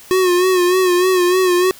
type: tone with vibrato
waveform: square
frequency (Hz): 364.1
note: F#4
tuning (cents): -28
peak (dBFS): -12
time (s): 0.11-1.71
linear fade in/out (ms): 0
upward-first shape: sine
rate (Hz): 3.3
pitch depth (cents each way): 55
effects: white hiss -41 dBFS RMS until 1.79 s